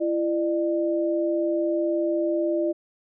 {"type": "tone pair together", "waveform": "sine", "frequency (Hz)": [337.3, 601], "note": ["E4", "D5"], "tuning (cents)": [40, 40], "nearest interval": "minor seventh", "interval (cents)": 1000, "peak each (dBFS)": [-23, -25], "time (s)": [0, 2.73], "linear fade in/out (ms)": 20, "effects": []}